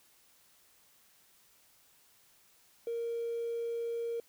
triangle tone with hard clipping, 466.2 Hz, A#4, in tune, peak -33 dBFS, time 2.87-4.2 s, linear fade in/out 2 ms, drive 3 dB, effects white hiss -65 dBFS RMS until 4.28 s

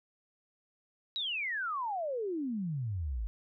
sine exponential sweep, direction down, 3951 to 49.48 Hz, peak -32 dBFS, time 1.16-3.27 s, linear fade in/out 0 ms, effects none

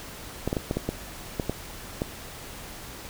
clicks, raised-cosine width 2 ms, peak -12 dBFS, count 9, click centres 0.476 / 0.529 / 0.568 / 0.711 / 0.77 / 0.89 / 1.398 / 1.496 / 2.019 s, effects pink hiss -41 dBFS RMS until 3.09 s

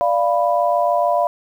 sine chord, B diminished, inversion first, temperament equal with one note detuned, 587.3 / 694 / 987.8 Hz, D5 / F5 / B5, 0 / -11 / 0 cents, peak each -19 / -17 / -21 dBFS, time 0.01-1.27 s, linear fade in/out 0 ms, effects 8-bit

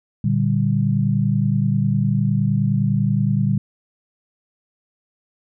sine chord, G minor, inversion first, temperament equal, 116.54 / 146.83 / 196 Hz, Bb2 / D3 / G3, 0 / 0 / 0 cents, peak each -20 dBFS, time 0.24-3.58 s, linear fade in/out 5 ms, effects none

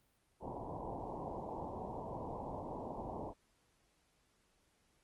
white low-pass noise, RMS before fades -44 dBFS, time 0.4-3.34 s, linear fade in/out 50 ms, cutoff 1000 Hz, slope 96 dB/octave, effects pink hiss -75 dBFS RMS until 5.03 s + Opus 32 kbps

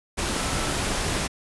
sine tone in noise, 1318.5 Hz, E6, in tune, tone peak -37 dBFS, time 0.35-0.73 s, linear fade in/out 20 ms, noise pink, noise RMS -26 dBFS, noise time 0.17-1.28 s, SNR -14 dB, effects resampled to 24000 Hz

